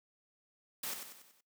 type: noise with echo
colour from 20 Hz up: white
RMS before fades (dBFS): -39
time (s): 0.83-0.94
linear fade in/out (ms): 5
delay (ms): 94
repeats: 5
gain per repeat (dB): -6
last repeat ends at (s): 1.41
effects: noise-tail reverb RT60 0.2 s tail -23 dB re dry + high-pass 200 Hz 12 dB/octave